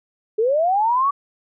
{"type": "linear sweep", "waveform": "sine", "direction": "up", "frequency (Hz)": [415.3, 1151], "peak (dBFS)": -15, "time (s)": [0.38, 1.11], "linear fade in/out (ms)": 10, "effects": []}